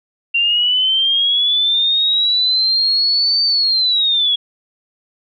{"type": "linear two-way sweep", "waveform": "sine", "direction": "up then down", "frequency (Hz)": [2753, 4596, 3320], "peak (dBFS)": -12, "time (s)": [0.34, 4.36], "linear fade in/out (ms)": 10, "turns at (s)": 3.44, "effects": []}